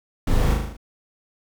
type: noise with echo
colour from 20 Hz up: brown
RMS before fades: -22 dBFS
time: 0.27-0.54 s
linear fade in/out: 5 ms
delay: 38 ms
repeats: 6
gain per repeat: -3 dB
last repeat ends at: 0.768 s
effects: none